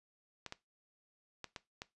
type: clicks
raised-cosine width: 0.2 ms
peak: -25 dBFS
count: 5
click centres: 0.463 / 0.524 / 1.443 / 1.562 / 1.819 s
effects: noise-tail reverb RT60 0.2 s tail -18 dB re dry + resampled to 24000 Hz